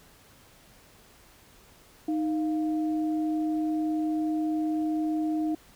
sine tone pair together, 311.1 / 697.5 Hz, D#4 / F5, 0 / -2 cents, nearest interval octave + major second, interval 1398 cents, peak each -25 / -37 dBFS, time 2.08-5.55 s, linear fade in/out 5 ms, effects pink hiss -56 dBFS RMS until 5.75 s

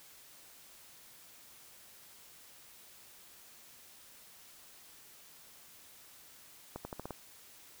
accelerating click train, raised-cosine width 1 ms, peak -26 dBFS, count 6, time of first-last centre 6.76-7.107 s, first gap 90 ms, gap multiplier 0.87, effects white hiss -57 dBFS RMS until 7.8 s

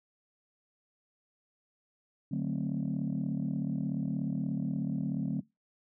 sine chord, D dominant seventh, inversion none, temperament just, 146.83 / 183.54 / 220.2 / 264.3 Hz, D3 / F#3 / A3 / C4, 0 / -14 / +2 / +18 cents, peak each -34 / -33 / -35 / -35 dBFS, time 2.31-5.41 s, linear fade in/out 10 ms, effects noise-tail reverb RT60 0.2 s tail -22 dB re dry + tanh soft clip ceiling -24 dBFS

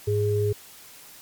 sine tone pair together, 104.74 / 415.1 Hz, G#2 / G#4, +15 / -1 cents, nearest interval 2 octaves, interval 2384 cents, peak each -23 dBFS, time 0.07-0.53 s, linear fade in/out 10 ms, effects white hiss -47 dBFS RMS until 1.21 s + MP3 96 kbps

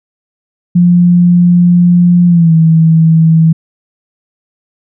sine tone with pitch glide, 175.6 to 161.96 Hz, F3 to E3, +10 to -30 cents, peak -3 dBFS, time 0.75-3.53 s, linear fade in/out 10 ms, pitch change -140 cents, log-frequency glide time 2.27-2.53 s, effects none

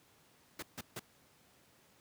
pink noise bursts, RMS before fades -42 dBFS, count 3, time 0.59-0.995 s, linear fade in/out 5 ms, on 35 ms, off 150 ms, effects pink hiss -66 dBFS RMS until 2 s + high-pass 100 Hz 12 dB/octave

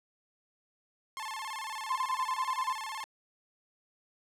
sawtooth tone with vibrato, 969 Hz, B5, 33 cents flat, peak -33 dBFS, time 1.17-3.04 s, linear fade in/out 0 ms, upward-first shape square, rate 18 Hz, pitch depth 170 cents each way
sine tone bursts, 1034 Hz, C6, 21 cents flat, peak -28 dBFS, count 9, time 1.9-2.729 s, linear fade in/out 5 ms, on 61 ms, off 35 ms
effects low-pass 11000 Hz 12 dB/octave

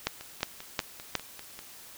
two click trains, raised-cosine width 0.2 ms, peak -24 / -9 dBFS, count 8 / 4, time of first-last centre 0.21-1.591 / 0.07-1.153 s, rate 5.07 / 2.77 Hz, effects white hiss -49 dBFS RMS until 1.97 s

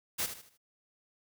white noise with echo, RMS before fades -32 dBFS, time 0.18-0.27 s, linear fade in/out 20 ms, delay 77 ms, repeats 4, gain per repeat -9 dB, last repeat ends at 0.578 s, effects none

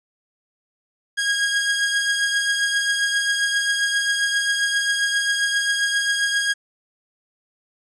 sawtooth beating tone pair, 1636 / 1643.5 Hz, G#6 / G#6, -26 / -19 cents, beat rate 7.5 Hz, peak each -16 / -23 dBFS, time 1.17-6.54 s, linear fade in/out 20 ms, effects resampled to 22050 Hz + 9-bit

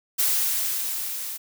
blue noise with level ramp, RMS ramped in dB -21 to -33 dBFS, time 0.18-1.38 s, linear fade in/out 20 ms, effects none

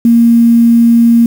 sine tone with quantisation, 233.1 Hz, A#3, in tune, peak -3 dBFS, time 0.05-1.26 s, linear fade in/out 2 ms, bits 5, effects none

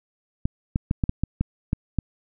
clicks, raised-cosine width 5 ms, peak -9 dBFS, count 9, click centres 0.455 / 0.759 / 0.911 / 1.038 / 1.094 / 1.236 / 1.41 / 1.731 / 1.987 s, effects none

